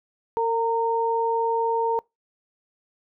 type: tone pair together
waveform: sine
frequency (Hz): 456 / 920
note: A#4 / A#5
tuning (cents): -38 / -23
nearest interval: octave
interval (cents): 1215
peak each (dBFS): -23 / -23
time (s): 0.37-1.99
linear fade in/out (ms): 0
effects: noise-tail reverb RT60 0.2 s tail -25 dB re dry